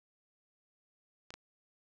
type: clicks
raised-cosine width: 0.2 ms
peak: -28 dBFS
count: 2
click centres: 1.305 / 1.34 s
effects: none